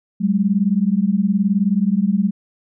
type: beating tone pair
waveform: sine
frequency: 190.1 / 209.1 Hz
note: F#3 / G#3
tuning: +47 / +12 cents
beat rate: 19 Hz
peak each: -17 / -17 dBFS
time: 0.2-2.31 s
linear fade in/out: 20 ms
effects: none